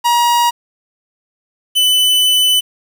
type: tone pair in turn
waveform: 45% pulse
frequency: 953 / 3002 Hz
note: A#5 / F#7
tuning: +38 / +24 cents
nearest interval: octave + minor sixth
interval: 1986 cents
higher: second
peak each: -10 / -9 dBFS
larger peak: second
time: 0.04-0.51 / 1.75-2.61 s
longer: second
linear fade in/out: 20 ms
effects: 7-bit